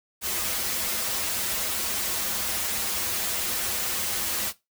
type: noise with comb filter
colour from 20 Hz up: white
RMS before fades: -28 dBFS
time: 0.21-4.53 s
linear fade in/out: 50 ms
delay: 6.9 ms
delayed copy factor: -1
effects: noise-tail reverb RT60 0.2 s tail -17 dB re dry